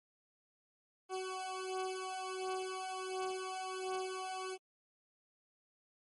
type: beating tone pair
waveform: 20% pulse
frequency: 374.2 / 375.6 Hz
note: F#4 / F#4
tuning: +20 / +26 cents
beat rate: 1.4 Hz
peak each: -37 / -36 dBFS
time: 1.09-4.58 s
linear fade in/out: 50 ms
effects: MP3 48 kbps